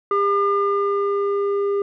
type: tone with low-pass filter sweep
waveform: square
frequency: 401.9 Hz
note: G4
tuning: 43 cents sharp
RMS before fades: -20 dBFS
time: 0.11-1.82 s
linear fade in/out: 2 ms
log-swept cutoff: 1300 to 800 Hz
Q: 3.9
effects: none